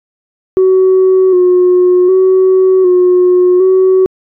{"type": "tone with vibrato", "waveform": "sine", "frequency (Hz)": 368.5, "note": "F#4", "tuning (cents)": -7, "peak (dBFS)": -3, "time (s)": [0.57, 4.06], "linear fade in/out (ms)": 0, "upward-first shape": "square", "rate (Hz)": 0.66, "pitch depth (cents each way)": 33, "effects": ["tanh soft clip ceiling -2 dBFS"]}